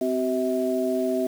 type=tone cluster; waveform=sine; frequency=257.9 / 380 / 646 Hz; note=C4 / F#4 / E5; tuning=-25 / +46 / -35 cents; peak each=-26 dBFS; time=0.01-1.27 s; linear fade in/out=5 ms; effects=7-bit